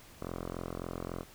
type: tone with low-pass filter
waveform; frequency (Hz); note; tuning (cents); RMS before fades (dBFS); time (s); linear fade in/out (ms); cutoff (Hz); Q
5% pulse; 43.65; F1; 0; -40; 0.2-1.24; 20; 1000; 2.1
effects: pink hiss -55 dBFS RMS until 1.34 s